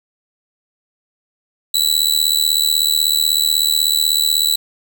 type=tone with amplitude modulation; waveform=sawtooth; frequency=3951 Hz; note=B7; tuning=in tune; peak=-6 dBFS; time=1.74-4.56 s; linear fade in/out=5 ms; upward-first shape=sine; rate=76.2 Hz; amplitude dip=100%; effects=none